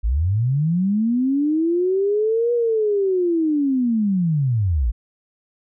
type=linear two-way sweep; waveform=sine; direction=up then down; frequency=49 to 482.2 to 49 Hz; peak=-16 dBFS; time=0.03-4.92 s; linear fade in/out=20 ms; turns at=2.53 s; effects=none